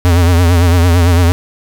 square tone with vibrato, 86.6 Hz, F2, 14 cents flat, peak -7 dBFS, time 0.05-1.32 s, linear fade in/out 0 ms, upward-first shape triangle, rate 8.9 Hz, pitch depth 90 cents each way, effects none

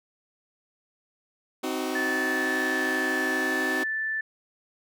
sawtooth chord, C diminished, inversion none, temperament just, 261.6 / 314 / 376.7 Hz, C4 / Eb4 / Gb4, 0 / +16 / +31 cents, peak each -28 dBFS, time 1.63-3.84 s, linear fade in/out 10 ms
sine tone with pitch glide, 1748 to 1760.2 Hz, A6 to A6, -12 to 0 cents, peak -26 dBFS, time 1.95-4.21 s, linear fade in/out 5 ms, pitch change +12 cents, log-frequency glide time 3.27-4 s
effects none

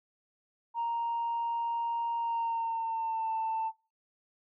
sine tone with pitch glide, 932.3 to 890.7 Hz, A#5 to A5, 0 to +21 cents, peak -28 dBFS, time 0.74-3.72 s, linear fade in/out 50 ms, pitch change -79 cents, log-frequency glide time 2.17-3.31 s, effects noise-tail reverb RT60 0.3 s tail -18 dB re dry + tanh soft clip ceiling -26 dBFS

